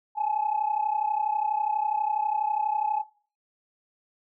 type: tone pair together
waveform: sine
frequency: 830.6 / 862.8 Hz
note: G#5 / A5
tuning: 0 / -34 cents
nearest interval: minor second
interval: 66 cents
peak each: -26 dBFS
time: 0.15-3.04 s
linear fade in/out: 50 ms
effects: noise-tail reverb RT60 0.4 s tail -20 dB re dry + tanh soft clip ceiling -17 dBFS